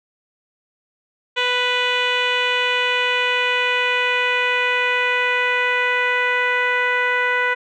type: tone with low-pass filter sweep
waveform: 10% pulse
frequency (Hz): 494.8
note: B4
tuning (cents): +3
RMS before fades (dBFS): -19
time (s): 1.36-7.55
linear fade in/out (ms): 20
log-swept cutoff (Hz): 3300 to 1900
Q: 2.3
effects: none